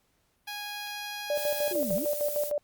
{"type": "tone", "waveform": "10% pulse", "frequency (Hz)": 826, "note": "G#5", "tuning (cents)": -10, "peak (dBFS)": -27, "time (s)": [0.47, 1.73], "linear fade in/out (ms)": 10}
{"type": "tone with tremolo", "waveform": "sine", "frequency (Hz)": 587.3, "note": "D5", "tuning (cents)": 0, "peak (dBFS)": -25, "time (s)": [1.3, 2.58], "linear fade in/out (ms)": 2, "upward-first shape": "square", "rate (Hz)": 6.6, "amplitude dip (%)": 65}
{"type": "noise", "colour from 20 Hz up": "violet", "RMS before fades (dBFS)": -35, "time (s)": [1.34, 2.52], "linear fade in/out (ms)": 50}
{"type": "linear two-way sweep", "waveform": "sine", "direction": "down then up", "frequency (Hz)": [380.8, 160.1, 345.5], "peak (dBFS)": -31, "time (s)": [1.71, 2.05], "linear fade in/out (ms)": 2, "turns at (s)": 1.94}
{"effects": ["pink hiss -71 dBFS RMS until 2.63 s", "Opus 48 kbps"]}